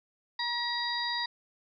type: harmonic tone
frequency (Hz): 955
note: A#5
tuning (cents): +42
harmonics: 1 / 2 / 4 / 5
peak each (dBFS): -35 / -35 / -35 / -35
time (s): 0.39-1.26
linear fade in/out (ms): 5
effects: none